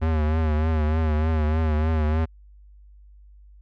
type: tone with vibrato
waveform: square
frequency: 78.1 Hz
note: D#2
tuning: 7 cents sharp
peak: -20 dBFS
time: 0.01-2.26 s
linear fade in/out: 20 ms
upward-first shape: triangle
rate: 3.3 Hz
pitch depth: 68 cents each way
effects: added 50 Hz sine -46 dBFS peak until 3.61 s + low-pass 2000 Hz 12 dB/octave